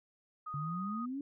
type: tone with vibrato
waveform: sine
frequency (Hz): 1244.5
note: D#6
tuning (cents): 0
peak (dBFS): -39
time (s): 0.46-1.06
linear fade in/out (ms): 10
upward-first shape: sine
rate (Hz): 15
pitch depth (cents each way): 10
type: exponential sweep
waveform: sine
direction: up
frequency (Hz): 139.9 to 288.2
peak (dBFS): -36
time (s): 0.54-1.21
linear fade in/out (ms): 2
effects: none